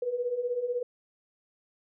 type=beating tone pair; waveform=sine; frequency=476 / 492 Hz; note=A#4 / B4; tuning=+36 / -7 cents; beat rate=16 Hz; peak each=-34 / -29 dBFS; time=0.02-0.83 s; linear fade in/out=5 ms; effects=none